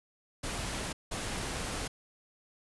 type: noise bursts at uneven times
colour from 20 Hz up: pink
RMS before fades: -36 dBFS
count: 2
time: 0.43-0.93 / 1.11-1.88 s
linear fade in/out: 10 ms
effects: resampled to 24000 Hz